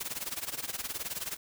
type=noise with tremolo; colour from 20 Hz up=white; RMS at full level=-34 dBFS; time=0-1.37 s; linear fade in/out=10 ms; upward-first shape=sine; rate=19 Hz; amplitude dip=85%; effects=none